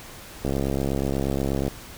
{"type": "click train", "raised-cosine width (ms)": 2, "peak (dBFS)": -12, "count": 85, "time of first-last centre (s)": [0.45, 1.68], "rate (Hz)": 68.3, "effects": ["pink hiss -42 dBFS RMS until 1.97 s"]}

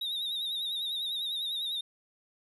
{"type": "tone with vibrato", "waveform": "triangle", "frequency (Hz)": 3729, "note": "A#7", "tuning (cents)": 0, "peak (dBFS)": -30, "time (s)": [0.01, 1.81], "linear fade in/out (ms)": 5, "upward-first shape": "sine", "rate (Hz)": 10, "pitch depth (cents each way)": 71, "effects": []}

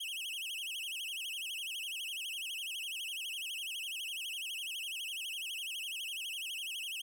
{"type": "tone with vibrato", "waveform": "45% pulse", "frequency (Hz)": 2913, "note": "F#7", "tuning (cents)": -28, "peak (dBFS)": -38, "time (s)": [0, 7.02], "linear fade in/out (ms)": 10, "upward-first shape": "sine", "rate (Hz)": 12, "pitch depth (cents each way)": 220, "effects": ["12-bit"]}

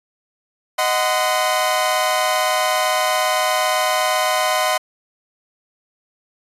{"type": "chord", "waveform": "sawtooth", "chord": "C diminished", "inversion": "first", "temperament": "equal with one note detuned", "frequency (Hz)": [622.3, 740, 1027.9], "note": ["Eb5", "Gb5", "C6"], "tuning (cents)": [0, 0, -31], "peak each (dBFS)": -17, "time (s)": [0.78, 4.78], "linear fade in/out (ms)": 10, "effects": ["resampled to 32000 Hz"]}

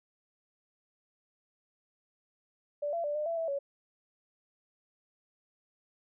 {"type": "tone with pitch steps", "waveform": "sine", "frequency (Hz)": [584, 677, 587, 603, 669, 656, 560], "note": ["D5", "E5", "D5", "D5", "E5", "E5", "C#5"], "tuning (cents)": [-10, 46, -1, 46, 25, -9, 18], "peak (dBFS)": -30, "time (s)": [2.82, 3.59], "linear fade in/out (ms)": 10, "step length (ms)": 110, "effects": []}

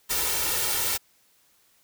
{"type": "noise with comb filter", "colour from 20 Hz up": "white", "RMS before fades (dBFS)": -26, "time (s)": [0.09, 0.98], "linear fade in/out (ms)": 20, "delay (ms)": 2.2, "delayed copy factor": 0.65, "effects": ["white hiss -63 dBFS RMS until 1.83 s"]}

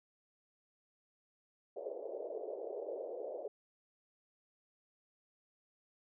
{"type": "band-pass noise", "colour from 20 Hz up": "white", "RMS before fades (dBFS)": -43, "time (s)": [1.76, 3.48], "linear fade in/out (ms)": 5, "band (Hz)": [390, 610], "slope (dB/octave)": 48, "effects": []}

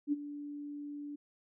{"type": "tone with ADSR envelope", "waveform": "sine", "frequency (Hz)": 290.7, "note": "D4", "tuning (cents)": -18, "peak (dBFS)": -26, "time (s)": [0.07, 1.16], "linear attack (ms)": 54, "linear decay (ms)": 26, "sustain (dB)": -14, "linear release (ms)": 10, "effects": []}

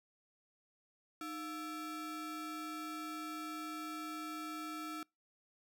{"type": "ring-modulated tone", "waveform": "square", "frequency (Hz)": 508, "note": "B4", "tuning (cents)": 49, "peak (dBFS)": -39, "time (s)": [1.21, 5.03], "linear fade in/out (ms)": 2, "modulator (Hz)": 817, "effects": ["noise-tail reverb RT60 0.2 s tail -26 dB re dry"]}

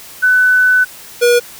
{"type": "tone pair in turn", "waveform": ["sine", "square"], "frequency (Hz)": [1500, 481.6], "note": ["F#6", "B4"], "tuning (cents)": [23, -44], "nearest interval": "octave + minor sixth", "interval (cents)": 1967, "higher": "first", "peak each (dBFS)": [-7, -8], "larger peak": "first", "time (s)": [[0.22, 0.85], [1.21, 1.4]], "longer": "first", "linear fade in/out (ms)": 20, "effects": ["white hiss -35 dBFS RMS until 1.59 s"]}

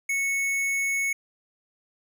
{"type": "tone with tanh clipping", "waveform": "sine", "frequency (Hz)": 2207, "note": "C#7", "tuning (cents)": -8, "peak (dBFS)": -25, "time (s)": [0.09, 1.13], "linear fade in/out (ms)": 5, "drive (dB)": 17, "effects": []}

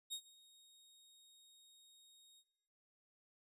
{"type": "tone with ADSR envelope", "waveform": "sawtooth", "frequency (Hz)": 3740, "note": "A#7", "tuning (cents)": 5, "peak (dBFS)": -37, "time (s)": [0.1, 2.44], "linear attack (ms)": 29, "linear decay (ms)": 76, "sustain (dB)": -24, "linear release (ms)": 55, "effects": ["noise-tail reverb RT60 1.0 s tail -17 dB re dry", "resampled to 32000 Hz"]}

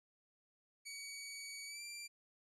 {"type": "tone with pitch glide", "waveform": "15% pulse", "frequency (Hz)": [2261, 2360], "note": ["C#7", "D7"], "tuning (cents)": [34, 8], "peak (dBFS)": -39, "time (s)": [0.85, 2.08], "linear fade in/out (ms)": 20, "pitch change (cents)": 74, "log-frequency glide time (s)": [1.66, 1.82], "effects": ["low-pass 11000 Hz 12 dB/octave"]}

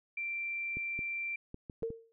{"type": "tone", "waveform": "sine", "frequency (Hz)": 2355, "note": "D7", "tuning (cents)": 4, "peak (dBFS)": -34, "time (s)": [0.17, 1.36], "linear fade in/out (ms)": 5}
{"type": "clicks", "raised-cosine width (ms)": 3, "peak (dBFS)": -30, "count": 6, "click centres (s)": [0.77, 0.991, 1.544, 1.698, 1.824, 1.904]}
{"type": "tone with exponential decay", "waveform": "sine", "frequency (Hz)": 455.9, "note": "A#4", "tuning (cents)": -39, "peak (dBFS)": -29, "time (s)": [1.83, 2.12], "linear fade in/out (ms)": 0, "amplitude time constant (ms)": 61}
{"effects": []}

